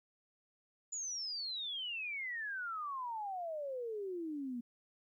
sine exponential sweep, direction down, 7040 to 233.1 Hz, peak -38 dBFS, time 0.92-4.61 s, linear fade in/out 10 ms, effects 13-bit

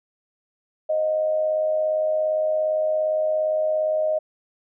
sine tone with amplitude modulation, 622.3 Hz, D#5, in tune, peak -17 dBFS, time 0.89-4.19 s, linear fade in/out 10 ms, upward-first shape sine, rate 97.4 Hz, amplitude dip 45%, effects none

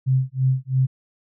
sine tone with tremolo, 131 Hz, C3, 2 cents sharp, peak -14 dBFS, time 0.06-0.87 s, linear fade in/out 20 ms, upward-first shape sine, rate 3 Hz, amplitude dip 100%, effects none

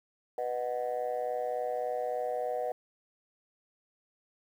sine chord, B major, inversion none, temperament just, 493.9 / 617.4 / 740.8 Hz, B4 / D#5 / F#5, 0 / -14 / +2 cents, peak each -33 / -34 / -34 dBFS, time 0.38-2.72 s, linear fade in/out 2 ms, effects tanh soft clip ceiling -24 dBFS + 10-bit

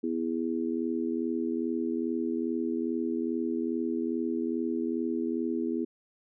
harmonic tone, 82.41 Hz, E2, in tune, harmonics 3 / 4 / 5, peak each -31 / -31 / -35 dBFS, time 0.03-5.85 s, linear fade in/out 10 ms, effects none

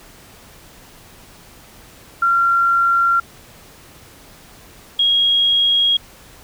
sine tone pair in turn, 1375 / 3285 Hz, F6 / G#7, -27 / -20 cents, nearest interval octave + minor third, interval 1507 cents, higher second, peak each -12 dBFS, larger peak neither, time 2.22-3.2 / 4.99-5.97 s, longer neither, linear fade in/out 5 ms, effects pink hiss -44 dBFS RMS until 6.43 s

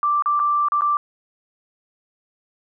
sine tone with dropouts, 1174.7 Hz, D6, in tune, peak -16 dBFS, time 0.03-0.97 s, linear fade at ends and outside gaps 1 ms, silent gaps 0.223-0.259 / 0.394-0.399 / 0.685-0.72 / 0.809-0.819 s, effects none

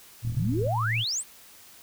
sine tone with vibrato, 113 Hz, A2, 47 cents sharp, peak -26 dBFS, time 0.22-1.05 s, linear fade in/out 50 ms, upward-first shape triangle, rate 4.3 Hz, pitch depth 38 cents each way
click train, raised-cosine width 5 ms, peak -26 dBFS, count 18, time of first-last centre 0.25-0.667 s, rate 40.8 Hz
sine exponential sweep, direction up, 92.5 to 9397 Hz, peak -26 dBFS, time 0.3-1.24 s, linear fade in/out 50 ms
effects white hiss -51 dBFS RMS until 1.82 s

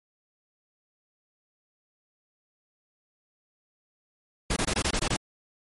pink noise bursts, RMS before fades -26 dBFS, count 8, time 4.5-5.166 s, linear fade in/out 5 ms, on 64 ms, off 22 ms, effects MP3 48 kbps

